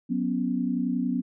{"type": "chord", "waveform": "sine", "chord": "F# suspended fourth", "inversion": "none", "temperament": "just", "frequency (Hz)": [185, 246.7, 277.5], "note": ["F#3", "B3", "C#4"], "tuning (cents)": [0, -2, 2], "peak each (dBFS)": [-30, -26, -30], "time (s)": [0.09, 1.22], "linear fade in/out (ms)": 20, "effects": []}